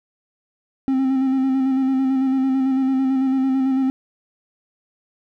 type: tone with vibrato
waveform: triangle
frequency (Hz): 264.7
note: C4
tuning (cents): +20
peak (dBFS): -14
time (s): 0.88-3.9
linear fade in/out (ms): 0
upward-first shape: square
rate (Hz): 9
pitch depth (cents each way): 23
effects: none